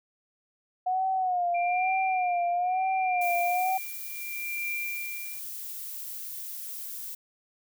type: tone with vibrato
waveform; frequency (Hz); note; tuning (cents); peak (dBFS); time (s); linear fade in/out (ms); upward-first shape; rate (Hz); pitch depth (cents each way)
sine; 728; F#5; -28; -24; 0.86-3.78; 10; sine; 1.1; 79
type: tone with tremolo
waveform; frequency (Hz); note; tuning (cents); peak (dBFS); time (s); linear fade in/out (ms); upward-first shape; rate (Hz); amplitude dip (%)
sine; 2374; D7; +18; -29; 1.54-5.4; 10; triangle; 0.71; 95
type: noise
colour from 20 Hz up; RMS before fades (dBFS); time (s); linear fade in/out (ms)
violet; -38; 3.21-7.15; 5
effects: none